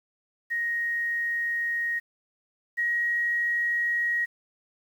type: tone pair in turn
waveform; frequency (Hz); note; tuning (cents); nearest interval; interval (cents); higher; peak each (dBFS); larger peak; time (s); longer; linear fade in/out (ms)
sine; 1874 / 1893.6; A#6 / A#6; +9 / +27; unison; 18; second; -25 / -23; second; 0.5-2 / 2.77-4.26; first; 20
effects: 9-bit